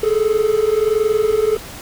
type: tone pair together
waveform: triangle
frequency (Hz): 419.5 / 440.8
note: G#4 / A4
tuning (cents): +17 / +3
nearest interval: minor second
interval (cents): 86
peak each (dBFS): -15 / -14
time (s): 0.03-1.57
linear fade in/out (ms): 5
effects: pink hiss -34 dBFS RMS until 1.81 s